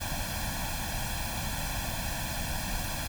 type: noise with comb filter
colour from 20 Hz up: pink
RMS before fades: -33 dBFS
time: 0-3.08 s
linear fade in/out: 20 ms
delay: 1.2 ms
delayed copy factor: +1
effects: none